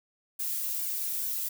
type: noise with flanger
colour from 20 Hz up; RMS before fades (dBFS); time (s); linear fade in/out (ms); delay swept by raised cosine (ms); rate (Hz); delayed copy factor
violet; -32; 0.39-1.49; 10; 1.5 to 2.8; 2.3; -0.8
effects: none